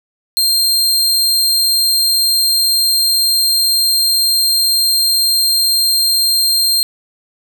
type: tone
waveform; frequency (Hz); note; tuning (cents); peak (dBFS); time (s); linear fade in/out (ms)
sawtooth; 4186; C8; 0; -8; 0.37-6.83; 0
effects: none